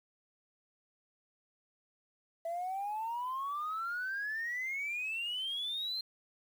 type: exponential sweep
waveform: sine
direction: up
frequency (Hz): 660 to 4186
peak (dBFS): -33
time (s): 2.45-6.01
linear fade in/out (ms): 5
effects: tanh soft clip ceiling -31 dBFS + 10-bit